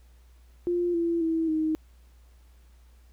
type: tone with pitch steps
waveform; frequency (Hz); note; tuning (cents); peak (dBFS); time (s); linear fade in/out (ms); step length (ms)
sine; 350 / 337.5 / 325.4 / 313.8; F4 / E4 / E4 / D#4; +4 / +41 / -22 / +15; -23; 0.67-1.75; 0; 270
effects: added 60 Hz sine -52 dBFS peak until 3.12 s + pink hiss -66 dBFS RMS until 3.12 s